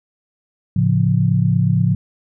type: chord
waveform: sine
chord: A augmented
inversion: none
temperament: equal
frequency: 110 / 138.59 / 174.61 Hz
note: A2 / C#3 / E#3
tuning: 0 / 0 / 0 cents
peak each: -17 dBFS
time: 0.76-1.95 s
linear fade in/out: 5 ms
effects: none